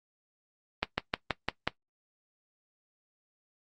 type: slowing click train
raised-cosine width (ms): 0.3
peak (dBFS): -10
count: 6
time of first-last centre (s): 0.83-1.676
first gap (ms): 150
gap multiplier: 1.06
effects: noise-tail reverb RT60 0.1 s tail -17 dB re dry + Opus 24 kbps